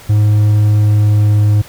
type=tone with pitch glide; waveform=triangle; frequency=105.3 to 104.57 Hz; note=G#2 to G#2; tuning=+24 to +12 cents; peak=-5 dBFS; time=0.09-1.62 s; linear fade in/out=10 ms; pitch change=-12 cents; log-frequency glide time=0.72-1.49 s; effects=pink hiss -37 dBFS RMS until 1.68 s